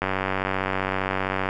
click train, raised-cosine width 0.5 ms, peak -9 dBFS, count 141, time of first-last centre 0.02-1.489 s, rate 95.3 Hz, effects none

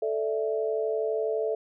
sine chord, A suspended fourth, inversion none, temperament equal, 440 / 587.3 / 659.3 Hz, A4 / D5 / E5, 0 / 0 / 0 cents, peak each -27 / -33 / -31 dBFS, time 0.02-1.55 s, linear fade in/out 5 ms, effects none

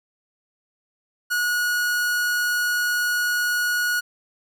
45% pulse tone, 1454 Hz, F#6, 31 cents flat, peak -20 dBFS, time 1.3-4.01 s, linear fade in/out 20 ms, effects none

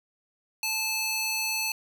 square tone with high-pass filter, 871 Hz, A5, 18 cents flat, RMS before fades -29 dBFS, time 0.63-1.72 s, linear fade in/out 2 ms, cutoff 2700 Hz, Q 0.93, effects none

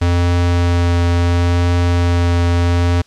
square tone with vibrato, 87 Hz, F2, 6 cents flat, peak -12 dBFS, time 0.01-3.02 s, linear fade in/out 10 ms, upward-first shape triangle, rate 0.72 Hz, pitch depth 11 cents each way, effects white hiss -51 dBFS RMS until 3.06 s + low-pass 6000 Hz 12 dB/octave

